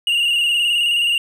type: tone with vibrato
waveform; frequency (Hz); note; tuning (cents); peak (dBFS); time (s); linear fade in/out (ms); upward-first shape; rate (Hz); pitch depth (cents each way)
triangle; 2830; F7; +22; -13; 0.07-1.18; 2; square; 19; 34
effects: none